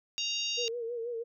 harmonic tone, 932.3 Hz, A#5, in tune, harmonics 3 / 4 / 5 / 6 / 7, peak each -34 / -36 / -38 / -40 / -41 dBFS, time 0.18-0.68 s, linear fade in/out 0 ms
sine tone with vibrato, 469.2 Hz, A#4, 11 cents sharp, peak -33 dBFS, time 0.57-1.24 s, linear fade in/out 20 ms, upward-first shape sine, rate 6.2 Hz, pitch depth 64 cents each way
effects none

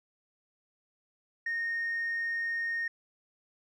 triangle tone with tanh clipping, 1848 Hz, A#6, 16 cents flat, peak -30 dBFS, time 1.46-2.88 s, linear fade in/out 5 ms, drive 5 dB, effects none

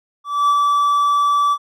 triangle tone with ADSR envelope, 1156 Hz, D6, 28 cents flat, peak -9 dBFS, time 0.24-1.58 s, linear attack 250 ms, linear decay 45 ms, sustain -2 dB, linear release 59 ms, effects none

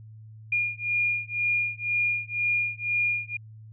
sine beating tone pair, 2421 / 2423 Hz, D#7 / D#7, -48 / -47 cents, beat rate 2 Hz, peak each -27 dBFS, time 0.52-3.37 s, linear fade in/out 5 ms, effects added 109 Hz sine -43 dBFS peak until 3.72 s

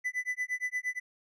triangle tone with tremolo, 1997 Hz, B6, 19 cents sharp, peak -26 dBFS, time 0.04-1 s, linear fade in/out 20 ms, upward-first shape sine, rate 8.6 Hz, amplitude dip 100%, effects resampled to 32000 Hz

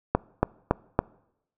click train, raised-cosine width 1 ms, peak -5 dBFS, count 4, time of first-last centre 0.15-0.99 s, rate 3.57 Hz, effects noise-tail reverb RT60 0.8 s tail -24 dB re dry

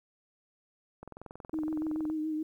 click train, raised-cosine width 1 ms, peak -30 dBFS, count 24, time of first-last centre 1.03-2.1 s, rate 21.5 Hz
sine tone with vibrato, 311.1 Hz, D#4, in tune, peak -30 dBFS, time 1.53-2.43 s, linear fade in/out 5 ms, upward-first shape sine, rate 7 Hz, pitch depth 29 cents each way
effects 11-bit

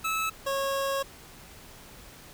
25% pulse tone pair in turn, 1303 / 547.8 Hz, E6 / C#5, -20 / -21 cents, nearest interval octave + minor third, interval 1501 cents, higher first, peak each -23 dBFS, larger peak neither, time 0.04-0.3 / 0.46-1.03 s, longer second, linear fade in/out 10 ms, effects pink hiss -49 dBFS RMS until 2.33 s

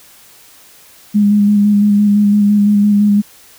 sine tone with vibrato, 205.7 Hz, G#3, 16 cents flat, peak -7 dBFS, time 1.14-3.22 s, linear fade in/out 20 ms, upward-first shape square, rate 5.9 Hz, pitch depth 18 cents each way, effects white hiss -43 dBFS RMS until 3.58 s

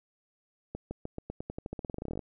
accelerating click train, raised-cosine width 2 ms, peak -23 dBFS, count 23, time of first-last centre 0.75-2.192 s, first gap 160 ms, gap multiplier 0.9, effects none

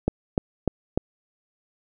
click train, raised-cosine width 2 ms, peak -7 dBFS, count 4, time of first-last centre 0.08-0.976 s, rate 3.35 Hz, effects none

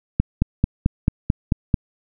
click train, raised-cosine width 5 ms, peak -3 dBFS, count 8, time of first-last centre 0.2-1.742 s, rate 4.54 Hz, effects none

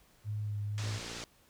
sine tone with vibrato, 104.4 Hz, G#2, 10 cents sharp, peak -33 dBFS, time 0.24-1 s, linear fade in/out 50 ms, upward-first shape sine, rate 2 Hz, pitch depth 20 cents each way
white low-pass noise, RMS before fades -44 dBFS, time 0.78-1.24 s, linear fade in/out 0 ms, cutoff 6500 Hz, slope 24 dB/octave
click train, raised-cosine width 2 ms, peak -35 dBFS, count 24, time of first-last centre 0.84-1.236 s, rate 58.1 Hz
effects pink hiss -65 dBFS RMS until 1.49 s

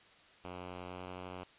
5% pulse tone with pitch glide, 90.2 to 91.35 Hz, F#2 to F#2, -44 to -22 cents, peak -32 dBFS, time 0.44-1.44 s, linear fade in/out 5 ms, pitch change +22 cents, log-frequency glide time 0.84-1.05 s, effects white hiss -61 dBFS RMS until 1.58 s + resampled to 8000 Hz

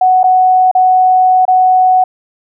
sine tone with dropouts, 742 Hz, F#5, 5 cents sharp, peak -5 dBFS, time 0.01-2.04 s, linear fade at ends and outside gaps 5 ms, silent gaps 0.232-0.24 / 0.714-0.75 / 1.453-1.479 s, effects none

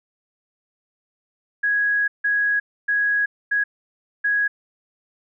sine tone bursts at uneven times, 1661.2 Hz, G#6, in tune, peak -17 dBFS, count 5, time 1.63-2.08 / 2.24-2.6 / 2.88-3.26 / 3.51-3.64 / 4.24-4.48 s, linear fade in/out 10 ms, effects none

